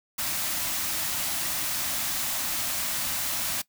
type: band-stop noise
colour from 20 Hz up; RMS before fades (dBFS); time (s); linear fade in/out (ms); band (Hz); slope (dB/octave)
white; -29; 0.18-3.62; 10; 350 to 540; 96
effects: noise-tail reverb RT60 0.1 s tail -19 dB re dry